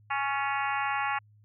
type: harmonic tone with a mistuned harmonic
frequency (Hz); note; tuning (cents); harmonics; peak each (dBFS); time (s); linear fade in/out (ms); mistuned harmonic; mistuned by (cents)
277.2; C#4; 0; 3 / 4 / 5 / 6 / 7 / 8 / 9 / 10; -31 / -33 / -35 / -37 / -38 / -39 / -40 / -41; 0.1-1.19; 10; 6; +46
effects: added 105 Hz sine -56 dBFS peak until 1.44 s